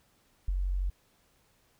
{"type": "tone with ADSR envelope", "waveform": "sine", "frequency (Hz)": 46.25, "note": "F#1", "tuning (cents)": 0, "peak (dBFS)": -24, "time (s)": [0.48, 0.9], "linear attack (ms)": 6, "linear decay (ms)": 24, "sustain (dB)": -3, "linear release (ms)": 8, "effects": ["pink hiss -68 dBFS RMS until 1.79 s"]}